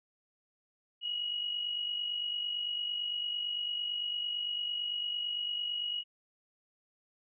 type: tone with amplitude modulation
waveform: sine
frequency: 2902 Hz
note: F#7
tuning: 34 cents flat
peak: -30 dBFS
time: 1.01-6.04 s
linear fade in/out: 50 ms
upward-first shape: sine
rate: 48.9 Hz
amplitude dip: 50%
effects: none